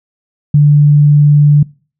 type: tone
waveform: sine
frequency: 146.83 Hz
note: D3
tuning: in tune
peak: -3 dBFS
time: 0.54-1.63 s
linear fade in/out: 5 ms
effects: noise-tail reverb RT60 0.4 s tail -24 dB re dry